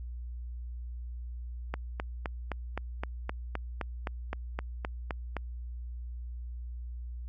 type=click train; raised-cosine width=0.5 ms; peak=-18 dBFS; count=15; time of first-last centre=1.74-5.367 s; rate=3.86 Hz; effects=added 60 Hz sine -37 dBFS peak until 7.28 s